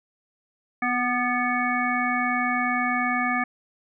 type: harmonic tone with a mistuned harmonic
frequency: 247.3 Hz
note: B3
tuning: 3 cents sharp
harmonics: 1 / 3 / 5 / 7 / 9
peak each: -28 / -28 / -28 / -28 / -28 dBFS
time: 0.82-3.44 s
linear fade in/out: 5 ms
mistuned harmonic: 5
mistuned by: -29 cents
effects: none